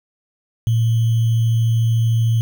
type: tone with sample-and-hold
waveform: sine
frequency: 114.2 Hz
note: A#2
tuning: 35 cents flat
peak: -13 dBFS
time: 0.67-2.41 s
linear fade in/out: 0 ms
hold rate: 3150 Hz
effects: none